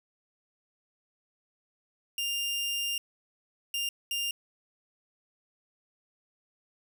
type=tone bursts at uneven times; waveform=sawtooth; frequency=2800 Hz; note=F7; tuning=4 cents sharp; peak=-26 dBFS; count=3; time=2.18-2.98 / 3.74-3.89 / 4.11-4.31 s; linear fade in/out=2 ms; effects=none